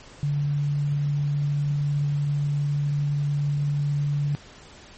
sine tone, 144.5 Hz, D3, 28 cents flat, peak -21 dBFS, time 0.23-4.35 s, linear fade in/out 0 ms, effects pink hiss -47 dBFS RMS until 4.97 s + MP3 32 kbps

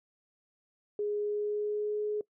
sine tone with pitch glide, 415.3 to 420.9 Hz, G#4 to G#4, 0 to +23 cents, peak -29 dBFS, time 0.99-2.21 s, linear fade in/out 2 ms, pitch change +23 cents, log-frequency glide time 1.19-2.02 s, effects noise-tail reverb RT60 0.1 s tail -21 dB re dry

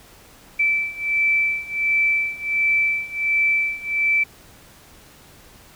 sine beating tone pair, 2323 / 2324.4 Hz, D7 / D7, -20 / -18 cents, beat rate 1.4 Hz, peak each -22 / -20 dBFS, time 0.59-4.24 s, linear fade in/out 10 ms, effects pink hiss -48 dBFS RMS until 5.75 s

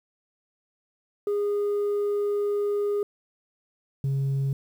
sine tone pair in turn, 410 / 136.82 Hz, G#4 / C#3, -22 / -22 cents, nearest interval octave + perfect fifth, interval 1900 cents, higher first, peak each -20 dBFS, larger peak neither, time 1.27-3.03 / 4.04-4.53 s, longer first, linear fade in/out 2 ms, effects tanh soft clip ceiling -22 dBFS + 9-bit

